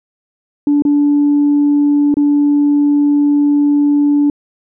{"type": "tone with dropouts", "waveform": "sine", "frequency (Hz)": 290, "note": "D4", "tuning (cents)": -22, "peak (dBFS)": -7, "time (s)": [0.67, 4.3], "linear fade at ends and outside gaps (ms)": 2, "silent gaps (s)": [[0.822, 0.851], [2.142, 2.169]], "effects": ["tanh soft clip ceiling -5 dBFS"]}